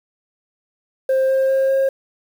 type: tone with pitch steps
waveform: sine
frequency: 528 / 531.4 / 534.8 / 538.2 Hz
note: C5 / C5 / C5 / C5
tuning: +16 / +27 / +38 / +49 cents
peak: -11 dBFS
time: 1.09-1.89 s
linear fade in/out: 5 ms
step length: 200 ms
effects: tanh soft clip ceiling -13 dBFS + 7-bit